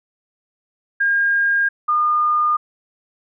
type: tone pair in turn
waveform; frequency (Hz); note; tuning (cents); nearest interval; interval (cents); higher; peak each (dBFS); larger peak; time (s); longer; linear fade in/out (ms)
sine; 1616 / 1215.5; G#6 / D#6; -48 / -41; perfect fourth; 493; first; -14; neither; 1-1.69 / 1.88-2.57; neither; 10
effects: none